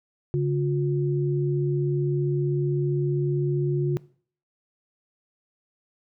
sine tone pair together, 141.51 / 357 Hz, C#3 / F4, +36 / +38 cents, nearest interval octave + major third, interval 1602 cents, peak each -22 / -26 dBFS, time 0.34-3.97 s, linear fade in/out 0 ms, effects noise-tail reverb RT60 0.5 s tail -21 dB re dry

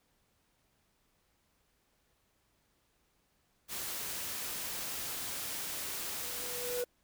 white noise, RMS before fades -39 dBFS, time 3.68-6.85 s, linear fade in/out 50 ms
triangle tone with exponential growth, 489.7 Hz, B4, 15 cents flat, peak -29 dBFS, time 5.92-6.84 s, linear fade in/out 2 ms, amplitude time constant 200 ms
effects pink hiss -74 dBFS RMS until 7.03 s

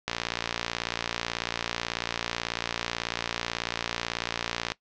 click train, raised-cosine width 0.2 ms, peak -10 dBFS, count 271, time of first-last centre 0.08-4.719 s, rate 58.2 Hz, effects noise-tail reverb RT60 0.1 s tail -19 dB re dry + low-pass 6000 Hz 12 dB/octave

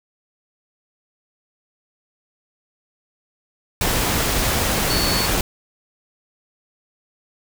sine tone in noise, 4435 Hz, C#8, in tune, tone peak -23 dBFS, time 4.9-5.26 s, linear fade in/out 2 ms, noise pink, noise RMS -20 dBFS, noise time 3.81-5.41 s, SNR -6 dB, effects none

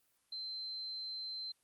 sine tone, 4100 Hz, C8, 36 cents flat, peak -40 dBFS, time 0.32-1.52 s, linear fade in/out 5 ms, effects white hiss -75 dBFS RMS until 1.63 s + Opus 32 kbps

